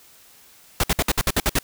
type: noise bursts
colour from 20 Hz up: pink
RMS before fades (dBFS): -19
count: 9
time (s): 0.8-1.588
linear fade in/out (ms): 2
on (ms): 36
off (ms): 58
effects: white hiss -51 dBFS RMS until 1.63 s